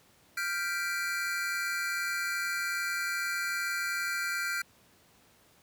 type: chord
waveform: square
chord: G dominant seventh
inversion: third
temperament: equal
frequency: 1396.9 / 1568 / 1975.5 / 2349 Hz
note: F6 / G6 / B6 / D7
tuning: 0 / 0 / 0 / 0 cents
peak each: -35 / -36 / -40 / -38 dBFS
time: 0.37-4.62 s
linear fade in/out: 5 ms
effects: pink hiss -62 dBFS RMS until 5.62 s + high-pass 80 Hz 12 dB/octave